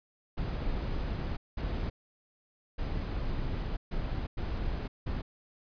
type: noise bursts at uneven times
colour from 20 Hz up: brown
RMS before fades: -33 dBFS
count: 6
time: 0.37-1.37 / 1.57-1.9 / 2.78-3.77 / 3.91-4.27 / 4.37-4.88 / 5.06-5.22 s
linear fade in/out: 10 ms
effects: resampled to 11025 Hz